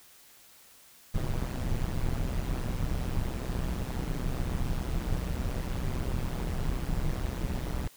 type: noise with amplitude modulation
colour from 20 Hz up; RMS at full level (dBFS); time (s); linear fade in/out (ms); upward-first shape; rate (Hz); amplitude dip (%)
brown; -27; 1.14-7.88; 5; sine; 127; 80
effects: white hiss -56 dBFS RMS until 7.96 s